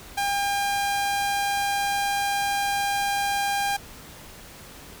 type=tone; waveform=sawtooth; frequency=803 Hz; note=G5; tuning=41 cents sharp; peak=-19 dBFS; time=0.17-3.77 s; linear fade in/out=10 ms; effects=pink hiss -44 dBFS RMS until 5 s